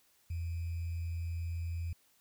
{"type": "tone with sample-and-hold", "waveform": "sine", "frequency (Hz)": 84.2, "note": "E2", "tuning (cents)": 37, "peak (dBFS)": -34, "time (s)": [0.3, 1.93], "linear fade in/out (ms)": 5, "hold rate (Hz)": 2450, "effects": ["white hiss -69 dBFS RMS until 2.2 s"]}